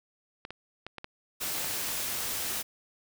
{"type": "clicks", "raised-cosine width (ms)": 0.3, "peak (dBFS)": -23, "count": 10, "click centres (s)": [0.451, 0.506, 0.866, 0.983, 1.044, 1.433, 1.581, 1.645, 1.711, 1.887]}
{"type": "noise", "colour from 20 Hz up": "white", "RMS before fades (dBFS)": -33, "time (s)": [1.4, 2.63], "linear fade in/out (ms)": 20}
{"effects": []}